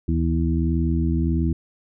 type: harmonic tone with a mistuned harmonic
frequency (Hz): 81.5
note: E2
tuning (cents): -19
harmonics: 1 / 2 / 3 / 4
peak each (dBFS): -21 / -24 / -26 / -27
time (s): 0.08-1.53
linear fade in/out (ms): 5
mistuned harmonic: 1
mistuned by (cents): -130
effects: none